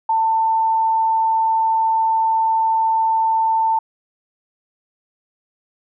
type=tone; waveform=sine; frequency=893 Hz; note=A5; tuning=25 cents sharp; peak=-14 dBFS; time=0.09-3.79 s; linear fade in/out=5 ms; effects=none